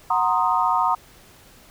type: chord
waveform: sine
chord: C half-diminished seventh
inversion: second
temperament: equal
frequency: 740 / 932.3 / 1046.5 / 1244.5 Hz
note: Gb5 / Bb5 / C6 / Eb6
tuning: 0 / 0 / 0 / 0 cents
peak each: -24 / -21 / -24 / -23 dBFS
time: 0.1-0.95 s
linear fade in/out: 5 ms
effects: pink hiss -50 dBFS RMS until 1.7 s